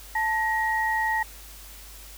sine tone pair together, 880 / 1891.2 Hz, A5 / A#6, 0 / +24 cents, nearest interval octave + minor second, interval 1324 cents, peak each -25 / -25 dBFS, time 0.15-1.23 s, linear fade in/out 5 ms, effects added 50 Hz sine -45 dBFS peak until 2.17 s + white hiss -46 dBFS RMS until 2.17 s

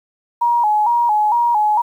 sine tone with vibrato, 896 Hz, A5, 31 cents sharp, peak -12 dBFS, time 0.41-1.82 s, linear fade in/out 10 ms, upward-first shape square, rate 2.2 Hz, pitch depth 100 cents each way, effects 8-bit

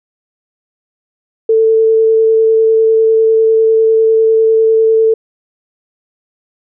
sine tone with vibrato, 445 Hz, A4, 20 cents sharp, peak -6 dBFS, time 1.49-5.14 s, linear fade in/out 5 ms, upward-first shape sine, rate 10 Hz, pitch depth 9 cents each way, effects none

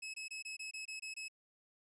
sawtooth tone bursts, 2579 Hz, E7, 39 cents flat, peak -39 dBFS, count 9, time 0.02-1.284 s, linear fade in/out 10 ms, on 120 ms, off 23 ms, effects resampled to 24000 Hz

